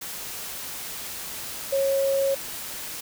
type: tone in noise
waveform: sine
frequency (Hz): 547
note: C#5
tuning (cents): -23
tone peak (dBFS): -20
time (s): 1.72-2.35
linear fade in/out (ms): 10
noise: white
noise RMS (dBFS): -35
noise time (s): 0.01-3.01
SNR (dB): +12
effects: none